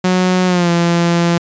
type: tone with pitch glide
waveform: sawtooth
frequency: 183.3 to 171.02 Hz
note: F#3 to F3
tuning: -16 to -36 cents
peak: -7 dBFS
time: 0.04-1.38 s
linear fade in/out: 5 ms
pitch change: -120 cents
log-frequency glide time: 0.46-0.7 s
effects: resampled to 16000 Hz